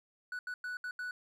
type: tone bursts at uneven times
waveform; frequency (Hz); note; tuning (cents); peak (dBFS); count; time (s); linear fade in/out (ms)
triangle; 1480; F#6; 0; -35; 5; 0.32-0.39 / 0.47-0.54 / 0.64-0.77 / 0.84-0.91 / 0.99-1.11; 2
effects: none